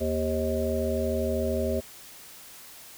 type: harmonic tone with a mistuned harmonic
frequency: 78.7 Hz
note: D#2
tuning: 20 cents sharp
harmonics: 1 / 3 / 5 / 7 / 8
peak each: -31 / -31 / -31 / -31 / -31 dBFS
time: 0-1.81 s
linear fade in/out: 20 ms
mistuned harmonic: 7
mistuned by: -45 cents
effects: white hiss -47 dBFS RMS until 2.97 s